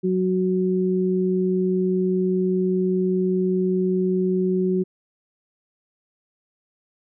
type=tone pair together; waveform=sine; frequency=185 / 370 Hz; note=F#3 / F#4; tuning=0 / 0 cents; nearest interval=octave; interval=1200 cents; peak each=-21 dBFS; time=0.03-4.84 s; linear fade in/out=20 ms; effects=none